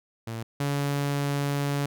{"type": "tone pair in turn", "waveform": "sawtooth", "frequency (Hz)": [114, 142.19], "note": ["A#2", "C#3"], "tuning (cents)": [-38, 44], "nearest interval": "major third", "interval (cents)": 382, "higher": "second", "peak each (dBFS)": [-28, -21], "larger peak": "second", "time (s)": [[0.27, 0.43], [0.6, 1.86]], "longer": "second", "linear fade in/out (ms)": 5, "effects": []}